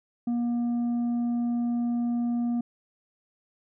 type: tone with tanh clipping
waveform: sine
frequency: 238.4 Hz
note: A#3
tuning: 39 cents sharp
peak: -25 dBFS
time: 0.27-2.61 s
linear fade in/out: 5 ms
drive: 4 dB
effects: none